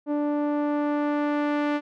sawtooth tone with low-pass filter sweep, 293.7 Hz, D4, in tune, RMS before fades -25 dBFS, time 0.06-1.81 s, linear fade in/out 50 ms, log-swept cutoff 680 to 2300 Hz, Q 0.86, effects none

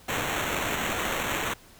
white noise with sample-and-hold, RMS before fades -29 dBFS, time 0.08-1.54 s, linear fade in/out 10 ms, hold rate 4900 Hz, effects pink hiss -53 dBFS RMS until 1.79 s

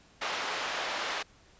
pink band-pass noise, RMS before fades -34 dBFS, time 0.21-1.23 s, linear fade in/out 10 ms, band 680 to 4100 Hz, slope 12 dB/octave, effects pink hiss -60 dBFS RMS until 1.59 s + resampled to 16000 Hz

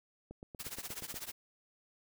click train, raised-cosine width 2 ms, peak -34 dBFS, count 8, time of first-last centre 0.31-1.142 s, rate 8.41 Hz
white noise with tremolo, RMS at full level -40 dBFS, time 0.59-1.32 s, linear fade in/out 10 ms, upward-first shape triangle, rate 16 Hz, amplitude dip 95%
effects none

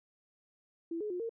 sine tone with pitch steps, 333.3 / 422.3 / 357.6 / 458 Hz, E4 / G#4 / F4 / A#4, +19 / +29 / +41 / -31 cents, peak -34 dBFS, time 0.91-1.294 s, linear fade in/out 5 ms, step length 96 ms, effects none

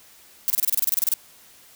violet noise bursts, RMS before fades -20 dBFS, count 14, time 0.48-1.138 s, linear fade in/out 0 ms, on 21 ms, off 28 ms, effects white hiss -51 dBFS RMS until 1.75 s

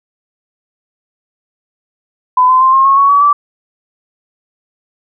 sine tone with pitch steps, 1007 / 1027.6 / 1048.6 / 1070 / 1091.8 / 1114.1 / 1136.9 / 1160.1 Hz, B5 / C6 / C6 / C6 / C#6 / C#6 / C#6 / D6, +33 / -32 / +3 / +38 / -27 / +8 / +43 / -22 cents, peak -5 dBFS, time 2.37-3.33 s, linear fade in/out 5 ms, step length 120 ms, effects none

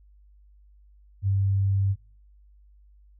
sine tone, 98 Hz, G2, in tune, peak -20 dBFS, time 1.22-1.96 s, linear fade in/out 50 ms, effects noise-tail reverb RT60 0.4 s tail -24 dB re dry + added 50 Hz sine -52 dBFS peak until 3.19 s

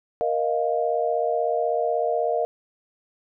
sine chord, Bb suspended fourth, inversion none, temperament equal with one note detuned, 469.4 / 622.3 / 698.5 Hz, Bb4 / Eb5 / F5, +12 / 0 / 0 cents, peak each -25 dBFS, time 0.21-2.45 s, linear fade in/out 0 ms, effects none

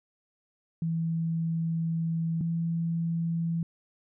sine tone pair in turn, 164.4 / 166.6 Hz, E3 / E3, -4 / +19 cents, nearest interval unison, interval 23 cents, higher second, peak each -26 dBFS, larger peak neither, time 0.82-2.41 / 2.41-3.63 s, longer first, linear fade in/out 2 ms, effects none

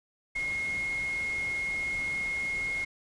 sine tone in noise, 2153 Hz, C7, 49 cents sharp, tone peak -29 dBFS, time 0.35-2.85 s, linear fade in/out 10 ms, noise pink, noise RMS -44 dBFS, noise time 0.35-2.85 s, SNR +12 dB, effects resampled to 22050 Hz

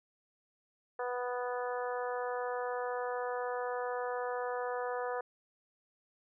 harmonic tone, 246.9 Hz, B3, in tune, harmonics 2 / 3 / 4 / 5 / 6 / 7, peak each -36 / -40 / -42 / -44 / -46 / -47 dBFS, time 0.99-5.21 s, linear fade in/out 5 ms, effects none

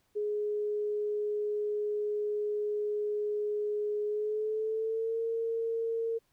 sine tone with pitch glide, 418.2 to 456.1 Hz, G#4 to A#4, +12 to -38 cents, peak -29 dBFS, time 0.15-6.19 s, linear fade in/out 20 ms, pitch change +150 cents, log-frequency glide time 4.06-5.21 s, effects pink hiss -73 dBFS RMS until 6.32 s

